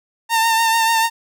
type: tone with vibrato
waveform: sawtooth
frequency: 907 Hz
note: A#5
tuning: 48 cents flat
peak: -10 dBFS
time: 0.29-1.1 s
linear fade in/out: 50 ms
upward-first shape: triangle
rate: 6.8 Hz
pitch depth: 36 cents each way
effects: none